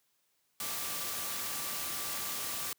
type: tone in noise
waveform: sine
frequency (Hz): 1170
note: D6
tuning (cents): -7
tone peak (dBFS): -48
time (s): 0.6-2.73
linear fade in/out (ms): 2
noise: white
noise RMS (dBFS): -37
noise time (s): 0.6-2.73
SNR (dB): -14
effects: white hiss -75 dBFS RMS until 2.78 s + high-pass 80 Hz 12 dB/octave